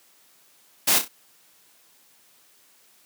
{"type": "noise with echo", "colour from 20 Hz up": "white", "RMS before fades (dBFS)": -19, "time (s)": [0.87, 0.99], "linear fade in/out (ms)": 10, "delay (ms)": 31, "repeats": 3, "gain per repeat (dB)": -8, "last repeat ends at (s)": 1.083, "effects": ["white hiss -58 dBFS RMS until 3.05 s", "high-pass 150 Hz 12 dB/octave"]}